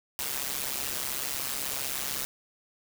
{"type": "noise with amplitude modulation", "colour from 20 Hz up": "white", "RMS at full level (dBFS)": -29, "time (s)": [0.19, 2.25], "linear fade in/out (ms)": 0, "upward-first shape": "sine", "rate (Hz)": 136, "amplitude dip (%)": 85, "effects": []}